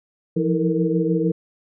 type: tone cluster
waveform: sine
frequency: 170.2 / 176.7 / 323.2 / 451.1 / 471 Hz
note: F3 / F3 / E4 / A4 / A#4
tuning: -44 / +21 / -34 / +43 / +18 cents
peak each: -22 / -28 / -22 / -25 / -25 dBFS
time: 0.36-1.32 s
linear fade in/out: 10 ms
effects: none